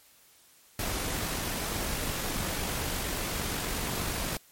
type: noise with amplitude modulation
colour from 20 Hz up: pink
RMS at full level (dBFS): -31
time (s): 0.79-4.37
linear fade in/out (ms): 2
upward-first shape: sine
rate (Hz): 48.4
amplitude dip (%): 25
effects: white hiss -59 dBFS RMS until 4.51 s + MP3 64 kbps